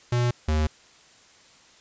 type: tone pair in turn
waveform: square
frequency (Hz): 121.3 / 77.12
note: B2 / D#2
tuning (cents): -31 / -15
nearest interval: minor sixth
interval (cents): 784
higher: first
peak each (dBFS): -21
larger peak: neither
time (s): 0.12-0.31 / 0.48-0.67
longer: neither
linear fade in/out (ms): 5
effects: white hiss -54 dBFS RMS until 1.8 s + resampled to 16000 Hz